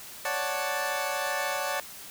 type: chord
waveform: 20% pulse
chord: D major seventh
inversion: third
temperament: equal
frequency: 554.4 / 587.3 / 740 / 880 Hz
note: C#5 / D5 / F#5 / A5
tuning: 0 / 0 / 0 / 0 cents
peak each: -29 dBFS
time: 0.25-1.8 s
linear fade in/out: 2 ms
effects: white hiss -44 dBFS RMS until 2.1 s